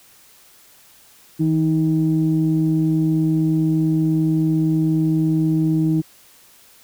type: tone pair together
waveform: sine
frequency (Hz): 160.1 / 315.8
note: D#3 / D#4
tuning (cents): +50 / +26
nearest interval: octave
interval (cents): 1176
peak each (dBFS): -17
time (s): 1.39-6.02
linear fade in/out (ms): 20
effects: tanh soft clip ceiling -8 dBFS + white hiss -50 dBFS RMS until 6.83 s